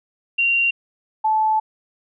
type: tone pair in turn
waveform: sine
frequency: 2762 / 870 Hz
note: F7 / A5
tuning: -20 / -20 cents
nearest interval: octave + minor sixth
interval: 2000 cents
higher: first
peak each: -15 dBFS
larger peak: neither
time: 0.38-0.71 / 1.24-1.6 s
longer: second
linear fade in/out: 10 ms
effects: none